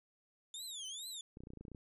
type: tone with vibrato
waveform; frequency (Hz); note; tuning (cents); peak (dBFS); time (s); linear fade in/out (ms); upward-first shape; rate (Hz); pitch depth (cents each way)
25% pulse; 3520; A7; 0; -39; 0.54-1.21; 2; triangle; 2.3; 280
type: clicks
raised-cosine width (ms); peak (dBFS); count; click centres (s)
3; -37; 12; 1.371 / 1.405 / 1.436 / 1.471 / 1.504 / 1.535 / 1.573 / 1.61 / 1.652 / 1.682 / 1.717 / 1.748
effects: resampled to 32000 Hz